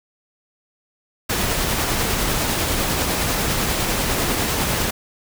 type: noise with tremolo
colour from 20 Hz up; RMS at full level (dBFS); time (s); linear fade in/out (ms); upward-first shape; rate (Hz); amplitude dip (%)
pink; -20; 1.29-4.91; 10; triangle; 10; 25
effects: none